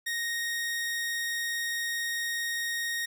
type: tone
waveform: sawtooth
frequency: 1864.7 Hz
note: A#6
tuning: in tune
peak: -26 dBFS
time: 0.06-3.06 s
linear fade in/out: 10 ms
effects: none